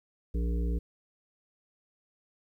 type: harmonic tone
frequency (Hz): 58.27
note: A#1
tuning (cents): 0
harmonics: 1 / 3 / 5 / 7 / 8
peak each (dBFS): -27 / -37 / -41 / -44 / -45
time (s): 0.34-0.79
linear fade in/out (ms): 10
effects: 11-bit